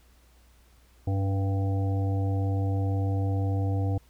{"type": "harmonic tone with a mistuned harmonic", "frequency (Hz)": 98, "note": "G2", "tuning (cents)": 0, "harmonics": [1, 3, 5, 7, 8], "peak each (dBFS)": [-24, -34, -38, -41, -42], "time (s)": [1.07, 3.98], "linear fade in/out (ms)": 5, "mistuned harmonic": 3, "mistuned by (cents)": -37, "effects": ["added 60 Hz sine -57 dBFS peak until 4.09 s", "pink hiss -63 dBFS RMS until 4.09 s"]}